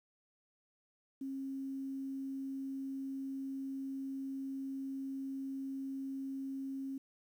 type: tone with quantisation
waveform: sine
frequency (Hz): 270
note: C#4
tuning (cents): -45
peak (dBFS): -38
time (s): 1.21-6.98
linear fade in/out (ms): 5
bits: 11
effects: none